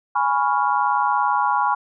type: chord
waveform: sine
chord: C# dominant seventh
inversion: second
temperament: equal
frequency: 830.6 / 987.8 / 1108.7 / 1396.9 Hz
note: G#5 / B5 / C#6 / E#6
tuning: 0 / 0 / 0 / 0 cents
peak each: -21 / -21 / -23 / -26 dBFS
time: 0.15-1.75 s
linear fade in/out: 10 ms
effects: none